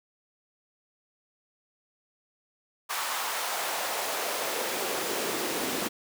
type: noise with high-pass filter sweep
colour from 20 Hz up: pink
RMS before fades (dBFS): -31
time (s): 2.89-5.89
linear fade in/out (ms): 20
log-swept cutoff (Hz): 1000 to 270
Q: 1.6
effects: none